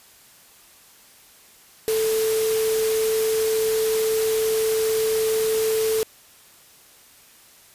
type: tone in noise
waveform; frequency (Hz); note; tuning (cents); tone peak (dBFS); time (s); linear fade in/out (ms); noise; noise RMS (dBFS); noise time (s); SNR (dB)
sine; 440.4; A4; +2; -19; 1.88-6.03; 0; white; -29; 1.88-6.03; +7
effects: white hiss -51 dBFS RMS until 7.74 s + resampled to 32000 Hz